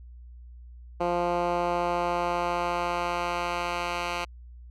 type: tone with band-pass filter sweep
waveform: 10% pulse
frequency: 174.61 Hz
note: F3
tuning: in tune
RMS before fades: -28 dBFS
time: 1-4.25 s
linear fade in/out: 10 ms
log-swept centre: 590 to 2100 Hz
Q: 0.82
effects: added 60 Hz sine -43 dBFS peak until 4.7 s